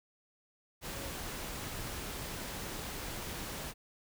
sine tone in noise, 554.4 Hz, C#5, in tune, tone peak -49 dBFS, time 0.87-1.11 s, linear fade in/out 50 ms, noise pink, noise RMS -41 dBFS, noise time 0.81-3.74 s, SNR -11 dB, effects none

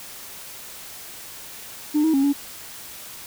sine tone with pitch steps, 299.8 / 318.3 / 273.3 / 283.4 Hz, D4 / D#4 / C#4 / C#4, +36 / +39 / -24 / +38 cents, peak -14 dBFS, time 1.94-2.332 s, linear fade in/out 20 ms, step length 98 ms, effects tanh soft clip ceiling -14 dBFS + white hiss -39 dBFS RMS until 3.26 s

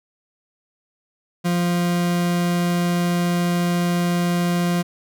40% pulse tone, 174.61 Hz, F3, in tune, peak -17 dBFS, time 1.44-4.83 s, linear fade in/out 20 ms, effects none

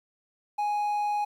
triangle tone, 830.6 Hz, G#5, in tune, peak -23 dBFS, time 0.58-1.25 s, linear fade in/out 10 ms, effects 10-bit

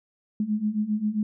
sine beating tone pair, 207.7 / 215.2 Hz, G#3 / A3, 0 / -38 cents, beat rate 7.5 Hz, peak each -28 / -25 dBFS, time 0.4-1.23 s, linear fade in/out 2 ms, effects none

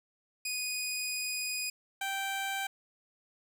15% pulse tone pair in turn, 2481 / 781.5 Hz, D#7 / G5, -6 / -6 cents, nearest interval octave + minor sixth, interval 2000 cents, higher first, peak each -26 dBFS, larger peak neither, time 0.45-1.7 / 2.01-2.67 s, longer first, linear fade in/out 5 ms, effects none

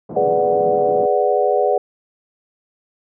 pink band-pass noise, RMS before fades -30 dBFS, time 0.09-1.06 s, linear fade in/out 5 ms, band 140 to 690 Hz, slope 24 dB/octave
sine chord, G# half-diminished seventh, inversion none, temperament equal, 415.3 / 493.9 / 587.3 / 740 Hz, G#4 / B4 / D5 / F#5, 0 / 0 / 0 / 0 cents, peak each -19 dBFS, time 0.16-1.78 s, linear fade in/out 5 ms
effects none

